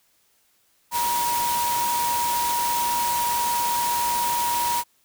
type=tone in noise; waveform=sine; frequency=954 Hz; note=A#5; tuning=40 cents sharp; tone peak=-22 dBFS; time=0.91-4.84 s; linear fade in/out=50 ms; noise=white; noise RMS=-28 dBFS; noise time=0.91-4.84 s; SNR=+3 dB; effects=white hiss -64 dBFS RMS until 5.04 s